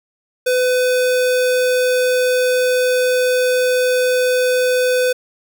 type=tone; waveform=square; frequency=503 Hz; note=B4; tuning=32 cents sharp; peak=-14 dBFS; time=0.46-5.13 s; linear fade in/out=10 ms; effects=none